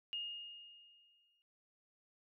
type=tone with exponential decay; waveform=sine; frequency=2845 Hz; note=F7; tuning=31 cents sharp; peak=-37 dBFS; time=0.13-1.42 s; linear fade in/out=0 ms; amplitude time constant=280 ms; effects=none